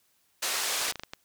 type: band-pass noise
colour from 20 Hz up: white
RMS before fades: -30 dBFS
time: 0.42-0.92 s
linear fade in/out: 10 ms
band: 470 to 8100 Hz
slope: 12 dB/octave
type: clicks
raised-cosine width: 0.2 ms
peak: -19 dBFS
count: 7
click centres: 0.815 / 0.884 / 0.923 / 0.957 / 0.996 / 1.035 / 1.135 s
effects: white hiss -69 dBFS RMS until 1.24 s